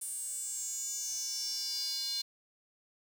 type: tone with high-pass filter sweep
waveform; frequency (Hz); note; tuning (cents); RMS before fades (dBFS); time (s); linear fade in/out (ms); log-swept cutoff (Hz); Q
square; 321.5; E4; -43; -37; 0.01-2.22; 10; 9100 to 4200; 7.5
effects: 10-bit